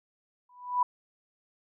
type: tone with exponential growth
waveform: sine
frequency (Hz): 987.8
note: B5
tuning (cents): 0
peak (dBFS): -19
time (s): 0.49-0.83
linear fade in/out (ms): 5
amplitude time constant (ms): 72
effects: none